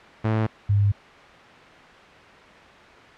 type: tone pair in turn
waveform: sawtooth / sine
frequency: 110 / 101.4 Hz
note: A2 / G#2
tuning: 0 / -41 cents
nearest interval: minor second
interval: 141 cents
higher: first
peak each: -16 dBFS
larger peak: neither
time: 0.24-0.47 / 0.69-0.92 s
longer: neither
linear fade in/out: 10 ms
effects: white hiss -45 dBFS RMS until 3.17 s + low-pass 2000 Hz 12 dB/octave